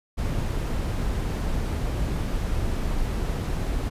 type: noise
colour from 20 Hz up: brown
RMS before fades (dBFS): -26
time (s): 0.17-3.9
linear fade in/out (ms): 20
effects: resampled to 32000 Hz